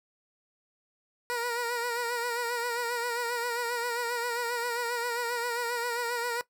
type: tone with vibrato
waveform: 15% pulse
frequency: 476.6 Hz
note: A#4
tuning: 38 cents sharp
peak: -23 dBFS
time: 1.3-6.41 s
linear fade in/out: 0 ms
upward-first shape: sine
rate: 7.5 Hz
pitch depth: 50 cents each way
effects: noise-tail reverb RT60 0.1 s tail -18 dB re dry